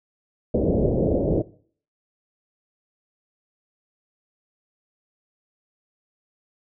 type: low-pass noise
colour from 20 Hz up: white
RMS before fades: -21 dBFS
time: 0.54-1.42 s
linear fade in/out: 5 ms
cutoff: 570 Hz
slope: 48 dB/octave
effects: noise-tail reverb RT60 0.5 s tail -19 dB re dry